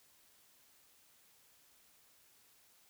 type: silence
effects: white hiss -67 dBFS RMS until 2.89 s